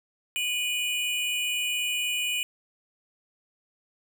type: tone pair together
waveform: square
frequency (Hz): 2464 / 2943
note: D#7 / F#7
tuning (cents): -17 / -10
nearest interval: minor third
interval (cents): 307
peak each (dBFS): -29 / -30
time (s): 0.36-2.43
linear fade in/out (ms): 0
effects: none